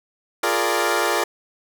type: chord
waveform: 15% pulse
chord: Bb dominant seventh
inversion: second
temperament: equal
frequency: 349.2 / 415.3 / 466.2 / 587.3 Hz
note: F4 / Ab4 / Bb4 / D5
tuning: 0 / 0 / 0 / 0 cents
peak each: -18 dBFS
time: 0.43-1.24 s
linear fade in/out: 5 ms
effects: none